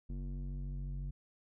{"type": "tone with low-pass filter sweep", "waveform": "square", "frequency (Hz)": 46.98, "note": "F#1", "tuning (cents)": 27, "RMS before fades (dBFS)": -40, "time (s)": [0.09, 1.11], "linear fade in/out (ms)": 10, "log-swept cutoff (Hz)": [240, 150], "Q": 1.7, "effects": []}